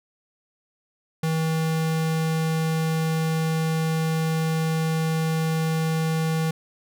square tone, 160.4 Hz, E3, 47 cents flat, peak -22 dBFS, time 1.23-6.51 s, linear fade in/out 5 ms, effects none

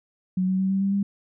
sine tone with pitch steps, 185 / 187.8 / 190.64 / 193.53 / 196.45 / 199.43 Hz, F#3 / F#3 / G3 / G3 / G3 / G3, 0 / +26 / -48 / -22 / +4 / +30 cents, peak -20 dBFS, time 0.37-1.03 s, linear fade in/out 5 ms, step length 110 ms, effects none

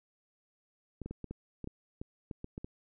clicks, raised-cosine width 3 ms, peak -27 dBFS, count 12, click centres 1.017 / 1.06 / 1.11 / 1.243 / 1.31 / 1.643 / 1.674 / 2.015 / 2.312 / 2.444 / 2.579 / 2.645 s, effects none

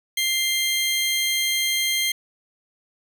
sawtooth tone pair together, 2088 / 3204 Hz, C7 / G7, -4 / +37 cents, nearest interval perfect fifth, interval 741 cents, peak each -20 dBFS, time 0.17-2.12 s, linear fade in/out 5 ms, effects none

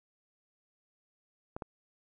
clicks, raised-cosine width 1 ms, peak -24 dBFS, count 2, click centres 1.565 / 1.622 s, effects none

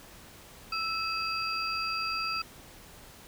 sine tone cluster, 1323 / 2582 / 4752 Hz, E6 / E7 / D8, +6 / -37 / +20 cents, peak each -33 / -35 / -34 dBFS, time 0.72-2.42 s, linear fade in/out 5 ms, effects pink hiss -51 dBFS RMS until 3.27 s

